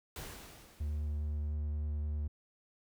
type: noise with exponential decay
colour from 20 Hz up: pink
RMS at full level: -43 dBFS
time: 0.16-1.54 s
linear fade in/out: 2 ms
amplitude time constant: 300 ms
type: tone with vibrato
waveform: triangle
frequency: 74.7 Hz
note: D2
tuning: 30 cents sharp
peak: -31 dBFS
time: 0.8-2.28 s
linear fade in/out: 10 ms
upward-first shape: triangle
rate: 9.7 Hz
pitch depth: 12 cents each way
effects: none